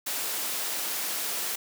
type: high-pass noise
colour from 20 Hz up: white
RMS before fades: -31 dBFS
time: 0.06-1.56 s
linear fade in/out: 10 ms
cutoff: 260 Hz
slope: 12 dB/octave
effects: none